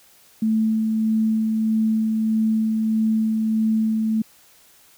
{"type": "tone with tremolo", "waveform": "sine", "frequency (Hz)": 220, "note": "A3", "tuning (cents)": 0, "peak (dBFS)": -16, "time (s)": [0.42, 4.22], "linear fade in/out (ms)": 5, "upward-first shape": "sine", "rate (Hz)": 1.6, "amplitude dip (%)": 25, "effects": ["white hiss -53 dBFS RMS until 4.97 s"]}